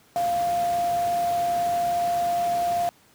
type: tone in noise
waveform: sine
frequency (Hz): 697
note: F5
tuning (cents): -4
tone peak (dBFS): -21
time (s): 0.16-2.89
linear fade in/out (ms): 0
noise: pink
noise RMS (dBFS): -37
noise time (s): 0.16-2.89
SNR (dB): +13
effects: pink hiss -57 dBFS RMS until 3.14 s + high-pass 100 Hz 12 dB/octave